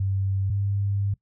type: tone pair in turn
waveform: sine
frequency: 97 / 99.84 Hz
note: G2 / G2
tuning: -18 / +32 cents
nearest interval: unison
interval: 50 cents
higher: second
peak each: -22 dBFS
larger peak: neither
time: 0-0.5 / 0.5-1.14 s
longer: second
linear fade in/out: 5 ms
effects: noise-tail reverb RT60 0.1 s tail -20 dB re dry